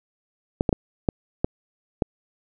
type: clicks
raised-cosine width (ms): 2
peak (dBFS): -6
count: 6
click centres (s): 0.609 / 0.692 / 0.728 / 1.088 / 1.445 / 2.022
effects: none